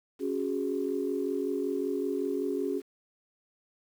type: chord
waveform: sine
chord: C# suspended fourth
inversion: none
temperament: equal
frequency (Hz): 277.2 / 370 / 415.3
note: C#4 / F#4 / G#4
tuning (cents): 0 / 0 / 0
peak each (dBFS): -32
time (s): 0.19-2.82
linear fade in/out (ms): 50
effects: tanh soft clip ceiling -18 dBFS + 9-bit